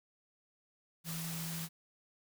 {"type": "tone in noise", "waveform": "sine", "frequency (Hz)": 164.81, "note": "E3", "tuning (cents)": 0, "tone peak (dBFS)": -40, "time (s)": [1.04, 1.69], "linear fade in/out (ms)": 50, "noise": "white", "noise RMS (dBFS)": -43, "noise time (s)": [1.04, 1.69], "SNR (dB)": 0, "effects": []}